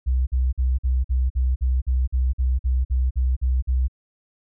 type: tone bursts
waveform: sine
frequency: 63.7 Hz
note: C2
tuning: 46 cents flat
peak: -17 dBFS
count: 15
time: 0.06-3.882 s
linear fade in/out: 20 ms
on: 210 ms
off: 48 ms
effects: none